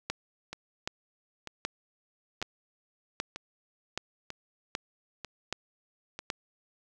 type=two click trains; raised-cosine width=0.2 ms; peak=-14 / -21 dBFS; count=9 / 7; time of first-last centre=0.1-6.302 / 0.53-6.19 s; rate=1.29 / 1.06 Hz; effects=none